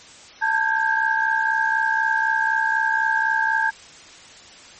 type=tone cluster; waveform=sine; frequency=890 / 1575 / 1639 Hz; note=A5 / G6 / G#6; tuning=+20 / +8 / -23 cents; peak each=-22 dBFS; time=0.41-3.71 s; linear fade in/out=20 ms; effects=white hiss -44 dBFS RMS until 4.79 s + MP3 32 kbps